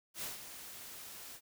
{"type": "noise with ADSR envelope", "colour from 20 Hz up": "white", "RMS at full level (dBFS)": -40, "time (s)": [0.14, 1.41], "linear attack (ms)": 81, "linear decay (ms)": 160, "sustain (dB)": -9, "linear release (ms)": 64, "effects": []}